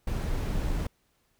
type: noise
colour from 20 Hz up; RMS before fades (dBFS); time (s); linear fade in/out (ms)
brown; -29; 0.07-0.87; 5
effects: pink hiss -71 dBFS RMS until 1.39 s